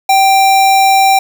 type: tone with sample-and-hold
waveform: sine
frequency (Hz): 776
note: G5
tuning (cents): -18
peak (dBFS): -5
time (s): 0.09-1.19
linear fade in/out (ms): 5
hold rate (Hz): 3150
effects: none